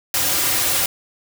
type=noise with comb filter; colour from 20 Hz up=white; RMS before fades=-19 dBFS; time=0.14-0.86 s; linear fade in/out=2 ms; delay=4.6 ms; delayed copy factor=-0.8; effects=none